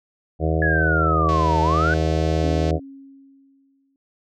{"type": "harmonic tone", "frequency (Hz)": 79.5, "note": "D#2", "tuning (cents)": 38, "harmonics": [1, 2, 4, 5, 6, 7, 8, 9], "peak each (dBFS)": [-21, -24, -27, -28, -29, -29, -30, -31], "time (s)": [0.39, 2.8], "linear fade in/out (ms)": 50}
{"type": "linear two-way sweep", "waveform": "sine", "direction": "down then up", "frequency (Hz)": [1700, 870, 1533], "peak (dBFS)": -19, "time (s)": [0.62, 1.94], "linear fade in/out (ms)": 2, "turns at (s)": 1.61}
{"type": "click train", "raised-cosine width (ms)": 0.2, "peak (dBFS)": -19, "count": 310, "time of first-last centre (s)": [1.29, 2.707], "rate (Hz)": 218}
{"type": "tone with exponential decay", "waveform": "sine", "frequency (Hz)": 273.2, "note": "C#4", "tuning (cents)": -25, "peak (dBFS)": -25, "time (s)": [2.44, 3.96], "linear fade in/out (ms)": 1, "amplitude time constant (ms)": 330}
{"effects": []}